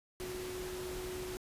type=tone in noise; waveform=sine; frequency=366.6 Hz; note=F#4; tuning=16 cents flat; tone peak=-40 dBFS; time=0.2-1.37 s; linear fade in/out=0 ms; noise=pink; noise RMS=-45 dBFS; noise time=0.2-1.37 s; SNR=+2 dB; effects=resampled to 32000 Hz